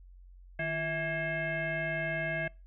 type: tone with frequency modulation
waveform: sine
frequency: 1147 Hz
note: D6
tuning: 41 cents flat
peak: -30 dBFS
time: 0.59-2.48 s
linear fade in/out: 5 ms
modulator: 496 Hz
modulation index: 2.3
effects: noise-tail reverb RT60 0.3 s tail -25 dB re dry + added 45 Hz sine -50 dBFS peak until 2.66 s